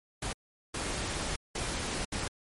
pink noise bursts at uneven times, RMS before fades -34 dBFS, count 4, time 0.22-0.33 / 0.74-1.36 / 1.55-2.05 / 2.12-2.28 s, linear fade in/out 5 ms, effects MP3 48 kbps

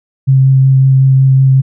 sine tone with vibrato, 133.4 Hz, C3, 34 cents sharp, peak -4 dBFS, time 0.27-1.62 s, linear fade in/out 20 ms, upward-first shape sine, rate 5.4 Hz, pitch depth 10 cents each way, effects none

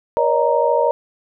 sine tone cluster, 477.7 / 562 / 615 / 933 Hz, A#4 / C#5 / D#5 / A#5, +42 / +24 / -20 / +1 cents, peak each -19 dBFS, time 0.17-0.91 s, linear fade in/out 0 ms, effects none

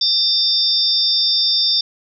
sine tone cluster, 3610 / 4774 / 5360 Hz, A7 / D8 / E8, +44 / +28 / +28 cents, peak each -18 dBFS, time 0.01-1.81 s, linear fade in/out 5 ms, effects none

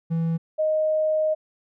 triangle / sine tone pair in turn, 164.81 / 622.2 Hz, E3 / D#5, 0 / 0 cents, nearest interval octave + major seventh, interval 2300 cents, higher second, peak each -19 dBFS, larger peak neither, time 0.1-0.38 / 0.58-1.35 s, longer second, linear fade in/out 20 ms, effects none

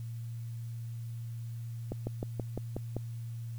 slowing click train, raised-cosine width 2 ms, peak -21 dBFS, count 7, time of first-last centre 1.92-2.966 s, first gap 150 ms, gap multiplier 1.06, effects added 116 Hz sine -37 dBFS peak until 3.58 s + white hiss -62 dBFS RMS until 3.58 s

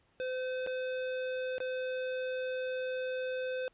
square tone with dropouts, 512 Hz, C5, 38 cents flat, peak -34 dBFS, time 0.2-3.68 s, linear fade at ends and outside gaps 0 ms, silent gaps 0.664-0.672 / 1.582-1.603 s, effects pink hiss -70 dBFS RMS until 3.73 s + resampled to 8000 Hz

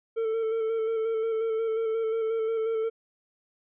triangle tone with vibrato, 447.4 Hz, A4, 29 cents sharp, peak -23 dBFS, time 0.16-2.9 s, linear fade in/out 20 ms, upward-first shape square, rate 5.6 Hz, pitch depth 22 cents each way, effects resampled to 8000 Hz

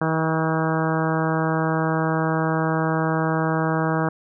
harmonic tone, 160 Hz, D#3, 49 cents sharp, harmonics 1 / 2 / 3 / 4 / 5 / 6 / 7 / 8 / 9 / 10, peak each -23 / -26 / -28 / -29 / -30 / -31 / -31 / -32 / -33 / -33 dBFS, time 0.01-4.09 s, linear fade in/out 5 ms, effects none

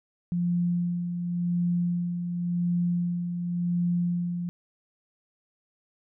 sine tone with tremolo, 174.61 Hz, F3, in tune, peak -22 dBFS, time 0.32-4.49 s, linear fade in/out 0 ms, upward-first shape sine, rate 0.91 Hz, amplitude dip 50%, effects none

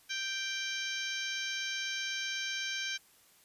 harmonic tone, 784 Hz, G5, in tune, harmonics 2 / 3 / 4 / 5 / 6 / 7 / 8, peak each -39 / -40 / -40 / -43 / -48 / -44 / -44 dBFS, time 0.09-2.98 s, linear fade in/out 20 ms, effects white hiss -63 dBFS RMS until 3.44 s + resampled to 32000 Hz

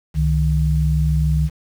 sine tone pair together, 67.31 / 154.2 Hz, C2 / D#3, +50 / -15 cents, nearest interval octave + major second, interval 1435 cents, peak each -17 dBFS, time 0.14-1.5 s, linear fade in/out 50 ms, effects 7-bit

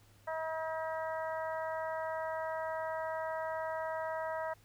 harmonic tone, 319.8 Hz, D#4, 48 cents sharp, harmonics 2 / 3 / 4 / 5 / 6, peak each -37 / -40 / -45 / -46 / -48 dBFS, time 0.27-4.54 s, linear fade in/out 10 ms, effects added 103 Hz sine -63 dBFS peak until 4.64 s + pink hiss -66 dBFS RMS until 4.64 s

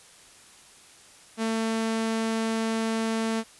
sawtooth tone, 224 Hz, A3, 31 cents sharp, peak -21 dBFS, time 1.37-3.44 s, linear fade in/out 50 ms, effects white hiss -52 dBFS RMS until 3.59 s + resampled to 24000 Hz

